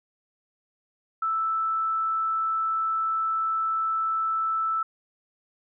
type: tone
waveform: sine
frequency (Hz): 1318.5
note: E6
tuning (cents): 0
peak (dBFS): -23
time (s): 1.22-4.83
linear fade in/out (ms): 5
effects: none